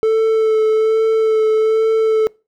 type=tone with vibrato; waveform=triangle; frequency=440 Hz; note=A4; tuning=in tune; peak=-9 dBFS; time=0.03-2.27 s; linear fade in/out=0 ms; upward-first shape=sine; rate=1.2 Hz; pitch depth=16 cents each way; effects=noise-tail reverb RT60 0.3 s tail -25 dB re dry